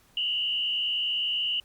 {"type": "tone with frequency modulation", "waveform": "sine", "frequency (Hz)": 2916, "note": "F#7", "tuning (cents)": -26, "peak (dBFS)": -25, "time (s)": [0.17, 1.6], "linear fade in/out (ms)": 2, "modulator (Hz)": 70.3, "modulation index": 1.6, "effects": ["pink hiss -61 dBFS RMS until 1.64 s", "Opus 48 kbps"]}